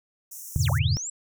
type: high-pass noise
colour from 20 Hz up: pink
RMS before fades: -40 dBFS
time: 0.31-0.79 s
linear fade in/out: 10 ms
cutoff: 5700 Hz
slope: 96 dB/octave
type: chord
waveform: sine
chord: E diminished seventh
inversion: none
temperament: just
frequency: 82.41 / 98.89 / 118.67 / 142.4 Hz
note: E2 / G2 / Bb2 / Db3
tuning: 0 / +16 / +31 / +47 cents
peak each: -26 dBFS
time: 0.56-0.97 s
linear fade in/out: 0 ms
type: linear two-way sweep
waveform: sine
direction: down then up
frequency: 7870 to 493.9 to 7870 Hz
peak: -30 dBFS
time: 0.59-1.1 s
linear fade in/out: 5 ms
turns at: 0.7 s
effects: none